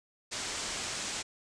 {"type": "low-pass noise", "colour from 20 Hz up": "white", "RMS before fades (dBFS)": -37, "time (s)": [0.31, 1.23], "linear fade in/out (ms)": 20, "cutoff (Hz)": 8300, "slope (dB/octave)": 48, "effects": []}